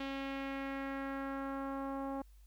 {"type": "tone with low-pass filter sweep", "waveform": "sawtooth", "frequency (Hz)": 272.6, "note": "C#4", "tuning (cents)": -29, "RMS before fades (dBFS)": -40, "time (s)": [0, 2.22], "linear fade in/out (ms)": 5, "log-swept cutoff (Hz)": [3200, 910], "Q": 1.9, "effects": ["added 50 Hz sine -56 dBFS peak until 2.46 s", "white hiss -73 dBFS RMS until 2.46 s"]}